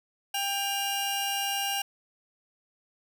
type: tone pair together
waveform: sawtooth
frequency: 794.1 / 2830 Hz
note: G5 / F7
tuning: +22 / +22 cents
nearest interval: octave + minor seventh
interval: 2200 cents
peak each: -27 dBFS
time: 0.34-1.82 s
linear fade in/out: 5 ms
effects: none